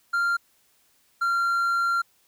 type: tone pair in turn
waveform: triangle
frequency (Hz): 1391 / 1379.8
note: F6 / F6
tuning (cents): -7 / -21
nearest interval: unison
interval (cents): 14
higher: first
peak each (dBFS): -19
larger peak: neither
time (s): 0.13-0.37 / 1.21-2.02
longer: second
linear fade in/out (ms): 10
effects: white hiss -64 dBFS RMS until 2.27 s